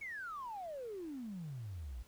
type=exponential sweep; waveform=triangle; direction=down; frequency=2260 to 54.1 Hz; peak=-38 dBFS; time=0.01-2.03 s; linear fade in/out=10 ms; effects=tanh soft clip ceiling -39 dBFS + pink hiss -65 dBFS RMS until 2.07 s